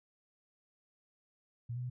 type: tone with pitch steps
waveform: sine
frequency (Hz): 118.7 / 124 / 124.7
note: A#2 / B2 / B2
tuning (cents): +32 / +7 / +17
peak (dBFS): -36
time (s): 1.69-1.9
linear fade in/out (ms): 10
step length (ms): 70
effects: none